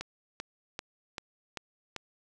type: click train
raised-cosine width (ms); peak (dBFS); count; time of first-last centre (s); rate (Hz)
0.2; -19; 6; 0.01-1.963; 2.56
effects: none